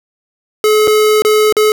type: tone with dropouts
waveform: square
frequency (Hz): 427.8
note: A4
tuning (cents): -49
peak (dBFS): -8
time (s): 0.64-1.72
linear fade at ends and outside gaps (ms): 1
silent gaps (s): 0.874-0.878 / 1.221-1.249 / 1.525-1.567
effects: none